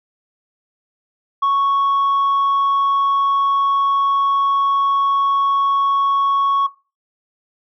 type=tone; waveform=sine; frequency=1108.7 Hz; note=C#6; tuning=in tune; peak=-11 dBFS; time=1.42-6.67 s; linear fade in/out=10 ms; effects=noise-tail reverb RT60 0.3 s tail -18 dB re dry + tanh soft clip ceiling -12 dBFS